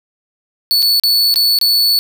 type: tone with dropouts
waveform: 45% pulse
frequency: 4443 Hz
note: C#8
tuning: 3 cents sharp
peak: -9 dBFS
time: 0.71-1.99 s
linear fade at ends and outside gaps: 0 ms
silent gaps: 0.821-0.826 / 0.998-1.036 / 1.341-1.359 / 1.588-1.613 s
effects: none